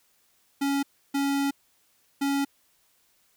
square tone bursts at uneven times, 278.9 Hz, C#4, 11 cents sharp, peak -24 dBFS, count 3, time 0.61-0.83 / 1.14-1.51 / 2.21-2.45 s, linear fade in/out 10 ms, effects white hiss -66 dBFS RMS until 3.36 s

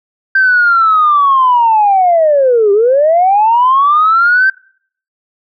sine linear two-way sweep, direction down then up, 1570 to 392 to 1570 Hz, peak -5 dBFS, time 0.35-4.5 s, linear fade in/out 5 ms, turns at 2.72 s, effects noise-tail reverb RT60 0.6 s tail -26 dB re dry + tanh soft clip ceiling -1 dBFS

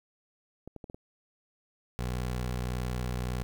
clicks, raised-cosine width 2 ms, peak -29 dBFS, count 5, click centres 0.676 / 0.763 / 0.842 / 0.899 / 0.945 s
20% pulse tone, 61.74 Hz, B1, in tune, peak -26 dBFS, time 1.99-3.43 s, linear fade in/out 0 ms
effects 11-bit

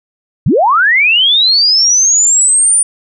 sine linear sweep, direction up, 87.31 to 9430 Hz, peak -6 dBFS, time 0.46-2.83 s, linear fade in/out 5 ms, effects none

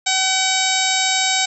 harmonic tone, 759 Hz, F#5, 44 cents sharp, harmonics 1 / 2 / 3 / 4 / 5 / 6 / 7 / 8 / 9 / 10, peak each -23 / -27 / -23 / -27 / -22 / -28 / -27 / -28 / -30 / -23 dBFS, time 0.06-1.46 s, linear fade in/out 10 ms, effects none

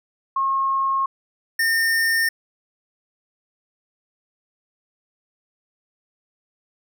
sine / square tone pair in turn, 1081 / 1818 Hz, C#6 / A#6, -44 / -44 cents, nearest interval major sixth, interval 900 cents, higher second, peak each -18 dBFS, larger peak neither, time 0.36-1.06 / 1.59-2.29 s, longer neither, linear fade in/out 5 ms, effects none

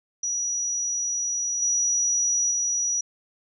sine tone with level steps, 5830 Hz, F#8, 26 cents flat, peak -24 / -20 / -22 dBFS, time 0.23-3.01 s, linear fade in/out 5 ms, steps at 1.62 / 2.51 s, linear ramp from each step 2 ms, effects none

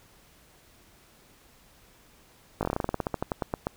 slowing click train, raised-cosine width 1 ms, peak -13 dBFS, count 19, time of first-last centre 2.61-3.669 s, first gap 19 ms, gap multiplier 1.12, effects pink hiss -58 dBFS RMS until 3.76 s

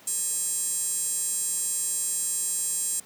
square tone with high-pass filter, 360 Hz, F#4, 47 cents flat, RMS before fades -28 dBFS, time 0.07-3 s, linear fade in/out 5 ms, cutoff 8200 Hz, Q 5.6, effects pink hiss -52 dBFS RMS until 3.05 s + high-pass 150 Hz 12 dB/octave

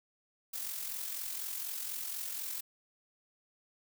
blue noise with amplitude modulation, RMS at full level -37 dBFS, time 0.53-2.61 s, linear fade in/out 10 ms, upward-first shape sine, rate 44.1 Hz, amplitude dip 50%, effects none

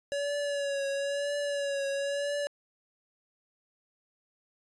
square tone with vibrato, 565 Hz, C#5, 33 cents sharp, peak -30 dBFS, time 0.12-2.47 s, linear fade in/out 0 ms, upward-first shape triangle, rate 1 Hz, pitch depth 42 cents each way, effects resampled to 22050 Hz

